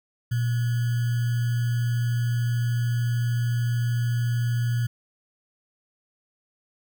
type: tone with sample-and-hold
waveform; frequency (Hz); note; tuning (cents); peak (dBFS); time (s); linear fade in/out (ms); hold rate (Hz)
sine; 119.2; A#2; +39; -21; 0.31-4.87; 10; 1575
effects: none